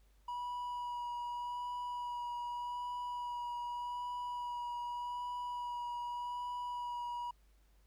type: tone with vibrato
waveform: triangle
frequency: 971 Hz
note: B5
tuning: 30 cents flat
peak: -36 dBFS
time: 0.28-7.31 s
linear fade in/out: 5 ms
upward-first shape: sine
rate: 0.84 Hz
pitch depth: 13 cents each way
effects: added 50 Hz sine -64 dBFS peak until 7.86 s + pink hiss -75 dBFS RMS until 7.86 s